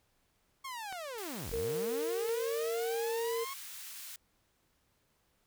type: linear two-way sweep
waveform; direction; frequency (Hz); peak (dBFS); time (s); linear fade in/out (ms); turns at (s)
sawtooth; down then up; 1104 to 34.65 to 1104; -36; 0.64-3.54; 10; 1.51
type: clicks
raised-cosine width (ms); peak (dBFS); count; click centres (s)
0.3; -29 / -32; 2; 0.926 / 2.292
type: high-pass noise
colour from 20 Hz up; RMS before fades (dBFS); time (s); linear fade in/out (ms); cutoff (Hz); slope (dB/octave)
white; -46; 1.18-4.16; 2; 1500; 12
type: tone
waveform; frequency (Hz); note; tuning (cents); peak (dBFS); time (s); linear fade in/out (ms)
sine; 460.3; A#4; -22; -32; 1.52-3.45; 20
effects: pink hiss -74 dBFS RMS until 5.46 s